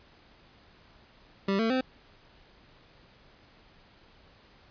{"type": "tone with pitch steps", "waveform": "25% pulse", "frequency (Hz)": [196, 225.1, 258.6], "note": ["G3", "A3", "C4"], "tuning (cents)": [0, 40, -20], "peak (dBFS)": -21, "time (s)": [1.48, 1.81], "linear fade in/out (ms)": 5, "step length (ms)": 110, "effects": ["pink hiss -58 dBFS RMS until 4.7 s", "resampled to 11025 Hz"]}